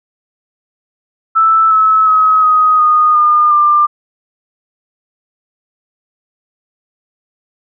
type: tone with pitch steps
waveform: sine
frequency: 1318.5 / 1296.6 / 1275.1 / 1253.9 / 1233 / 1212.6 / 1192.4 Hz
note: E6 / E6 / D#6 / D#6 / D#6 / D#6 / D6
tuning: 0 / -29 / +42 / +13 / -16 / -45 / +26 cents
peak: -6 dBFS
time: 1.35-3.87 s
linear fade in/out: 20 ms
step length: 360 ms
effects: none